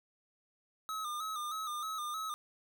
square tone with vibrato, 1244.5 Hz, D#6, in tune, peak -37 dBFS, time 0.89-2.34 s, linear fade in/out 0 ms, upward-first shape square, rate 3.2 Hz, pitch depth 55 cents each way, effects none

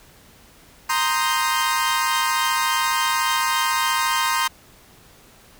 sawtooth chord, C minor seventh, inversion third, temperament equal, 932.3 / 1046.5 / 1244.5 / 1568 Hz, Bb5 / C6 / Eb6 / G6, 0 / 0 / 0 / 0 cents, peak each -20 / -19 / -23 / -23 dBFS, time 0.89-4.48 s, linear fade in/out 10 ms, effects pink hiss -50 dBFS RMS until 5.59 s

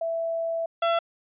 sine / 30% pulse tone pair in turn, 662 / 673.2 Hz, E5 / E5, +7 / +36 cents, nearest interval unison, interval 29 cents, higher second, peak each -25 / -18 dBFS, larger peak second, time 0.01-0.66 / 0.82-0.99 s, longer first, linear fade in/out 5 ms, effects resampled to 8000 Hz

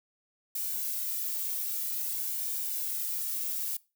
violet noise with flanger, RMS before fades -33 dBFS, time 0.55-3.77 s, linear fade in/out 5 ms, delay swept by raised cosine 1.5 to 2.02 ms, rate 0.51 Hz, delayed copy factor -0.5, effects noise-tail reverb RT60 0.3 s tail -22 dB re dry

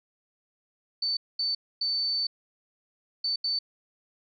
sine tone bursts at uneven times, 4530 Hz, C#8, 37 cents sharp, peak -25 dBFS, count 5, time 1.02-1.17 / 1.39-1.55 / 1.81-2.27 / 3.24-3.36 / 3.44-3.59 s, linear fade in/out 5 ms, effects none

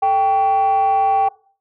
sine tone with frequency modulation, 784 Hz, G5, in tune, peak -11 dBFS, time 0.02-1.29 s, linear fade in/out 10 ms, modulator 345 Hz, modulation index 0.37, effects noise-tail reverb RT60 0.4 s tail -19 dB re dry + tanh soft clip ceiling -10 dBFS

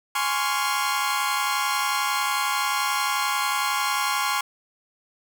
sawtooth chord, Db major seventh, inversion second, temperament equal with one note detuned, 830.6 / 1046.5 / 1117.7 / 1396.9 Hz, Ab5 / C6 / Db6 / F6, 0 / 0 / +14 / 0 cents, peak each -25 / -23 / -24 / -26 dBFS, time 0.15-4.41 s, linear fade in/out 5 ms, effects none

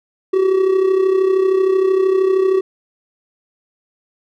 triangle tone with amplitude modulation, 380 Hz, F#4, 46 cents sharp, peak -7 dBFS, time 0.33-2.61 s, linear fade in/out 10 ms, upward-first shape sine, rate 33 Hz, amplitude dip 60%, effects none

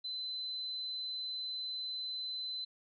sine tone, 4040 Hz, B7, 39 cents sharp, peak -37 dBFS, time 0.04-2.65 s, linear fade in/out 10 ms, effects none

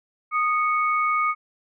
sine tone pair together, 1236.7 / 2217 Hz, D#6 / C#7, -11 / 0 cents, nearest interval minor seventh, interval 1011 cents, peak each -20 / -26 dBFS, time 0.31-1.35 s, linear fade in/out 50 ms, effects none

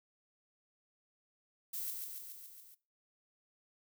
violet noise with echo, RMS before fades -40 dBFS, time 1.73-1.91 s, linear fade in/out 10 ms, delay 140 ms, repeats 6, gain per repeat -3 dB, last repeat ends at 2.75 s, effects noise-tail reverb RT60 0.3 s tail -19 dB re dry

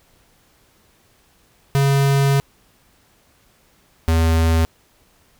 square tone pair in turn, 138.59 / 81.65 Hz, C#3 / E2, 0 / -16 cents, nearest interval major sixth, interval 916 cents, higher first, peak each -14 dBFS, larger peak neither, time 1.75-2.4 / 4.08-4.65 s, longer first, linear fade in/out 0 ms, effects pink hiss -57 dBFS RMS until 5.39 s

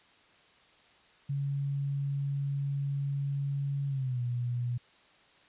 sine tone with pitch glide, 140 to 121.88 Hz, C#3 to B2, +18 to -22 cents, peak -29 dBFS, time 1.29-4.78 s, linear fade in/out 10 ms, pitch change -240 cents, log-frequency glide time 3.88-4.21 s, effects white hiss -61 dBFS RMS until 5.48 s + resampled to 8000 Hz

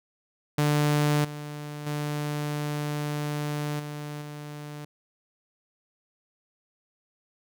sawtooth tone with level steps, 148.1 Hz, D3, 15 cents sharp, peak -17 / -31 / -24 / -30 / -33 dBFS, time 0.58-4.85 s, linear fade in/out 5 ms, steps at 1.24 / 1.86 / 3.79 / 4.21 s, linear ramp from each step 10 ms, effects none

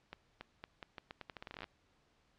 accelerating click train, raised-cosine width 0.3 ms, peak -29 dBFS, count 19, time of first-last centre 0.13-1.642 s, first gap 280 ms, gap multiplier 0.82, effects pink hiss -73 dBFS RMS until 2.38 s + low-pass 5000 Hz 12 dB/octave

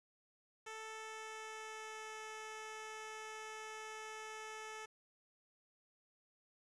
10% pulse tone with pitch glide, 440 to 435.7 Hz, A4 to A4, 0 to -17 cents, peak -38 dBFS, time 0.66-4.86 s, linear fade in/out 10 ms, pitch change -17 cents, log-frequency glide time 0.82-2.2 s, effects resampled to 22050 Hz + 11-bit

